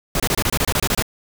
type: noise bursts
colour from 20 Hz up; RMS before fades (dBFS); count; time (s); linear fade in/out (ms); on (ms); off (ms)
pink; -19; 12; 0.15-1.024; 2; 49; 26
effects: none